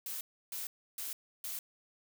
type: noise bursts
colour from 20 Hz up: blue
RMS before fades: -40 dBFS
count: 4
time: 0.06-1.59 s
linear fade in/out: 2 ms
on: 150 ms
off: 310 ms
effects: none